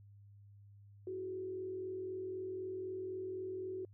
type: tone with frequency modulation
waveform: sine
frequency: 374 Hz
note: F#4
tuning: 19 cents sharp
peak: -39 dBFS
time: 1.07-3.85 s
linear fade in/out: 2 ms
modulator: 43.9 Hz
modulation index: 0.49
effects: added 101 Hz sine -56 dBFS peak until 3.93 s